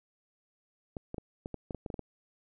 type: clicks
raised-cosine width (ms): 2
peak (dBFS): -24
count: 11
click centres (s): 0.968 / 1.144 / 1.182 / 1.459 / 1.543 / 1.708 / 1.747 / 1.862 / 1.902 / 1.942 / 1.993
effects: none